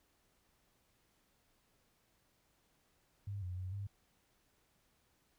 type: tone with pitch steps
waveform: sine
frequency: 100.4 / 90.3 / 92.4 / 100 Hz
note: G2 / F#2 / F#2 / G2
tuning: +42 / -42 / -2 / +35 cents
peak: -39 dBFS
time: 3.27-3.87 s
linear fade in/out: 5 ms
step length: 150 ms
effects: pink hiss -75 dBFS RMS until 5.38 s